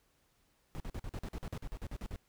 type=noise bursts; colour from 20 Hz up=brown; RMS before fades=-40 dBFS; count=15; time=0.75-2.159 s; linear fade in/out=0 ms; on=51 ms; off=46 ms; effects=pink hiss -73 dBFS RMS until 2.28 s